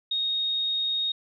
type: tone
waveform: sine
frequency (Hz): 3729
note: A#7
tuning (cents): 0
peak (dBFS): -24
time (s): 0.11-1.12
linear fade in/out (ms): 5
effects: none